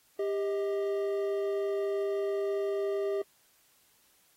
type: tone pair together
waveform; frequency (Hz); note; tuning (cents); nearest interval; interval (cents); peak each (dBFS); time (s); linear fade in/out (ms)
triangle; 397 / 631; G4 / D#5; +22 / +24; minor sixth; 802; -27 / -34; 0.19-3.22; 5
effects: white hiss -66 dBFS RMS until 4.36 s + AAC 48 kbps